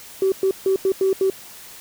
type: tone bursts at uneven times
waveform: sine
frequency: 383.7 Hz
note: G4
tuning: 37 cents flat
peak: -14 dBFS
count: 6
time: 0.22-0.32 / 0.43-0.51 / 0.66-0.76 / 0.85-0.92 / 1.01-1.13 / 1.21-1.3 s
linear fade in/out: 2 ms
effects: tanh soft clip ceiling -10 dBFS + white hiss -41 dBFS RMS until 1.8 s